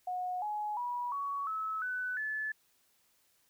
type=tone with pitch steps; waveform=sine; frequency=728 / 841.1 / 971.8 / 1122.7 / 1297.1 / 1498.7 / 1731.5 Hz; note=F#5 / G#5 / B5 / C#6 / E6 / F#6 / A6; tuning=-28 / +22 / -28 / +22 / -28 / +22 / -28 cents; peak=-33 dBFS; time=0.07-2.52 s; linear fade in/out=5 ms; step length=350 ms; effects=white hiss -71 dBFS RMS until 3.49 s